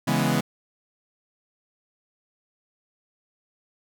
sawtooth chord, C# minor seventh, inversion none, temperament equal, 138.59 / 164.81 / 207.7 / 246.9 Hz, C#3 / E3 / G#3 / B3, 0 / 0 / 0 / 0 cents, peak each -22 dBFS, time 0.07-0.41 s, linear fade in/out 10 ms, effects none

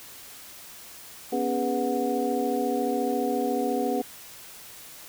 sine tone cluster, 245.1 / 279.3 / 411.8 / 493.1 / 734 Hz, B3 / C#4 / G#4 / B4 / F#5, -13 / +13 / -15 / -3 / -14 cents, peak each -30 dBFS, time 1.32-4.02 s, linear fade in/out 10 ms, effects white hiss -45 dBFS RMS until 5.08 s

